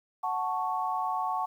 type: chord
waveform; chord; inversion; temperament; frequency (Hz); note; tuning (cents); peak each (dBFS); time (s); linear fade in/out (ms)
sine; F# minor; none; equal; 740 / 880 / 1108.7; F#5 / A5 / C#6; 0 / 0 / 0; -32; 0.23-1.46; 10
effects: 10-bit